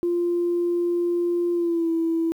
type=tone with pitch glide; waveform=sine; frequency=347.5 to 329.5 Hz; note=F4 to E4; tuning=-9 to -1 cents; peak=-19 dBFS; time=0.03-2.32 s; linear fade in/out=0 ms; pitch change=-92 cents; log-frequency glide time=1.53-1.9 s; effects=tanh soft clip ceiling -15 dBFS + 9-bit